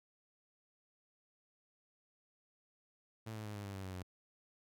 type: tone with pitch steps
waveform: sawtooth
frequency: 110.9 / 107.87 / 104.92 / 102.05 / 99.26 / 96.54 / 93.9 / 91.34 Hz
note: A2 / A2 / G#2 / G#2 / G2 / G2 / F#2 / F#2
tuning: +14 / -34 / +18 / -30 / +22 / -26 / +26 / -22 cents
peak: -39 dBFS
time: 3.26-4.028 s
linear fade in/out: 10 ms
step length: 96 ms
effects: none